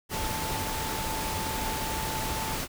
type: tone in noise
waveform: sine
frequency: 880 Hz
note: A5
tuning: in tune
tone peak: -35 dBFS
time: 0.11-2.59 s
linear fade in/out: 50 ms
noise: pink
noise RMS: -32 dBFS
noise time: 0.09-2.68 s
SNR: -6 dB
effects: none